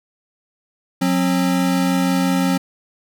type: tone pair together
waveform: square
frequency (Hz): 182 / 267.8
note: F#3 / C4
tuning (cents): -28 / +40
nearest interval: perfect fifth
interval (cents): 668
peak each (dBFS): -19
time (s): 1.01-2.58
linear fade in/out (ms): 10
effects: none